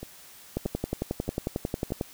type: two click trains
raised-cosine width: 2 ms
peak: -23 / -14 dBFS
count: 4 / 17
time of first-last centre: 0.03-1.905 / 0.57-2.011 s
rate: 1.6 / 11.1 Hz
effects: white hiss -50 dBFS RMS until 2.13 s